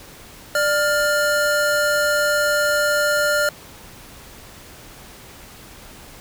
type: tone pair together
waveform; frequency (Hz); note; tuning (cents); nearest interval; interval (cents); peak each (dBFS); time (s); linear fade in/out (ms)
square; 592 / 1408; D5 / F6; +14 / +14; octave + minor third; 1500; -20; 0.55-3.49; 2
effects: pink hiss -42 dBFS RMS until 6.2 s